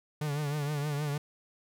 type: tone with vibrato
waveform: 45% pulse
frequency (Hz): 146.83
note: D3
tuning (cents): 0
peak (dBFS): -30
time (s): 0.21-1.18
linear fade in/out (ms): 5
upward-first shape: triangle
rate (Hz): 6.4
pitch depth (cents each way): 78
effects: none